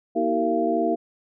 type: tone cluster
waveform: sine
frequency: 237.8 / 320.3 / 383.3 / 456.2 / 683 Hz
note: A#3 / E4 / G4 / A#4 / F5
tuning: +35 / -50 / -39 / -37 / -39 cents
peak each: -28 / -25 / -27 / -28 / -24 dBFS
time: 0.15-0.96 s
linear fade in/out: 20 ms
effects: none